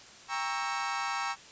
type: chord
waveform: 30% pulse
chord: G diminished seventh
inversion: none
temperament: equal with one note detuned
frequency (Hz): 796.3 / 932.3 / 1108.7 / 1318.5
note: G5 / Bb5 / Db6 / Fb6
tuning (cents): +27 / 0 / 0 / 0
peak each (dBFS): -34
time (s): 0.28-1.36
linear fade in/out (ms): 50
effects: white hiss -51 dBFS RMS until 1.51 s + resampled to 16000 Hz